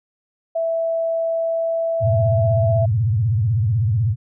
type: tone with pitch glide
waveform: sine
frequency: 659.3 to 663.1 Hz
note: E5 to E5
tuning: 0 to +10 cents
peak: -18 dBFS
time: 0.55-2.86 s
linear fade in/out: 10 ms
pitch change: +10 cents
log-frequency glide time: 1.32-2.72 s
type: tone with vibrato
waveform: sine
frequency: 109.9 Hz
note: A2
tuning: 2 cents flat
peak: -15 dBFS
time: 2-4.16 s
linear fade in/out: 50 ms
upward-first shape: sine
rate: 16 Hz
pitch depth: 240 cents each way
effects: none